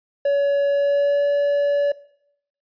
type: tone with pitch glide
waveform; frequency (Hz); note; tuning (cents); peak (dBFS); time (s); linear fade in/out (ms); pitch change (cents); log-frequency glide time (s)
triangle; 565 to 572.6; C#5 to D5; +33 to -44; -14; 0.25-1.92; 5; +23; 0.68-1.25
effects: noise-tail reverb RT60 0.7 s tail -20 dB re dry + resampled to 11025 Hz